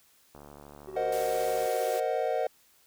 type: click train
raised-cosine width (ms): 1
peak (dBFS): -34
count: 96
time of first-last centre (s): 0.35-1.659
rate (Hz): 72.6
type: tone with tremolo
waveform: triangle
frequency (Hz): 378.4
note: F#4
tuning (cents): +39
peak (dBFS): -34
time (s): 0.87-2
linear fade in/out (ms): 20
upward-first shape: sine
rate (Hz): 15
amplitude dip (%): 70
type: chord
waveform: triangle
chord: C half-diminished seventh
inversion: third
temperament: equal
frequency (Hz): 466.2 / 523.3 / 622.3 / 740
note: Bb4 / C5 / Eb5 / Gb5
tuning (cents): 0 / 0 / 0 / 0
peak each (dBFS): -30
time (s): 0.96-2.47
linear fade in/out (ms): 5
type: band-pass noise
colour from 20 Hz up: white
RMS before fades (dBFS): -43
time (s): 1.12-2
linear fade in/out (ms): 5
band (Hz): 540 to 16000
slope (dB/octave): 12
effects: white hiss -63 dBFS RMS until 2.86 s